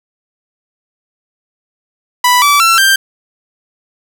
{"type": "tone with pitch steps", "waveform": "sawtooth", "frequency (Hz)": [987.8, 1154.5, 1349.4, 1577.1], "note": ["B5", "D6", "E6", "G6"], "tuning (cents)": [0, -30, 40, 10], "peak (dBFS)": -3, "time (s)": [2.24, 2.96], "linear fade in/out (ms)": 5, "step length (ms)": 180, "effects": []}